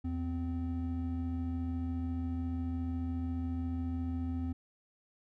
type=tone pair together; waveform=triangle; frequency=81.23 / 257.9 Hz; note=E2 / C4; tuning=-25 / -25 cents; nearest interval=octave + minor sixth; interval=2000 cents; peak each=-33 / -34 dBFS; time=0.04-4.53 s; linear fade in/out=10 ms; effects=none